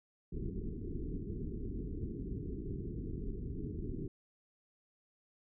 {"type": "low-pass noise", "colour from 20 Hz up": "pink", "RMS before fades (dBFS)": -40, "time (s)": [0.32, 4.08], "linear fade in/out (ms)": 5, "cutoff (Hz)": 430, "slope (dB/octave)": 96, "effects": []}